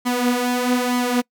sawtooth tone with flanger, 246.9 Hz, B3, in tune, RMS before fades -20 dBFS, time 0.05-1.22 s, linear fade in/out 20 ms, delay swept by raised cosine 0.94 to 6.94 ms, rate 1.1 Hz, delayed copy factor +0.6, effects noise-tail reverb RT60 0.1 s tail -25 dB re dry

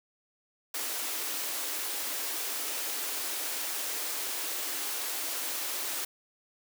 white high-pass noise, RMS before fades -34 dBFS, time 0.74-6.05 s, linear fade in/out 5 ms, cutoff 260 Hz, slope 96 dB/octave, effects none

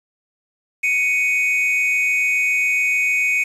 triangle tone pair together, 2227 / 2500 Hz, C#7 / D#7, +7 / +8 cents, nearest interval major second, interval 201 cents, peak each -17 dBFS, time 0.83-3.44 s, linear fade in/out 10 ms, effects resampled to 32000 Hz + 7-bit

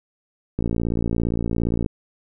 click train, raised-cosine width 3 ms, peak -10 dBFS, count 74, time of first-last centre 0.59-1.862 s, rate 57.4 Hz, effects none

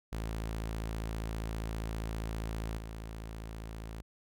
sawtooth tone with level steps, 55 Hz, A1, in tune, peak -31 / -37 dBFS, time 0.12-4.02 s, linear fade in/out 10 ms, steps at 2.78 s, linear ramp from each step 2 ms, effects none

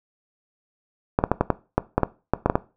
clicks, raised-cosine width 1 ms, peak -3 dBFS, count 12, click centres 1.189 / 1.239 / 1.316 / 1.41 / 1.503 / 1.78 / 1.98 / 2.033 / 2.336 / 2.46 / 2.499 / 2.555 s, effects noise-tail reverb RT60 0.3 s tail -18 dB re dry

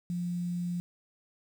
sine tone with quantisation, 175.5 Hz, F3, 9 cents sharp, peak -30 dBFS, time 0.1-0.8 s, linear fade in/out 0 ms, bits 9, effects none

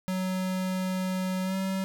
square tone with pitch glide, 186.1 to 190.89 Hz, F#3 to G3, +10 to -46 cents, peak -28 dBFS, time 0.08-1.84 s, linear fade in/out 0 ms, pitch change +44 cents, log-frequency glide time 1.43-1.55 s, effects none

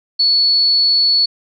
sine tone, 4417 Hz, C#8, 7 cents flat, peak -10 dBFS, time 0.19-1.26 s, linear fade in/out 10 ms, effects none

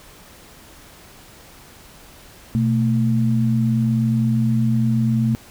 sine tone pair together, 123.6 / 222.9 Hz, B2 / A3, +2 / +23 cents, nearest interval minor seventh, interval 1021 cents, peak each -18 dBFS, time 2.55-5.35 s, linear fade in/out 0 ms, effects pink hiss -45 dBFS RMS until 5.5 s

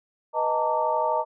sine tone cluster, 491.2 / 623 / 861 / 913 / 1159 Hz, B4 / D#5 / A5 / A#5 / D6, -9 / +2 / -38 / -36 / -23 cents, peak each -31 / -26 / -33 / -24 / -33 dBFS, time 0.33-1.25 s, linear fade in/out 50 ms, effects none

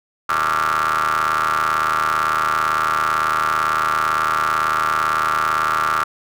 30% pulse ring-modulated tone, 77.9 Hz, D#2, 3 cents sharp, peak -11 dBFS, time 0.29-6.04 s, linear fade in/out 5 ms, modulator 1270 Hz, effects none

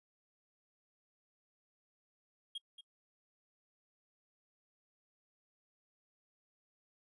triangle tone with echo, 3255 Hz, G#7, 36 cents flat, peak -38 dBFS, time 2.55-2.58 s, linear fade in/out 5 ms, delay 230 ms, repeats 1, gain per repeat -11 dB, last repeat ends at 2.81 s, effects noise-tail reverb RT60 0.1 s tail -26 dB re dry + resampled to 24000 Hz

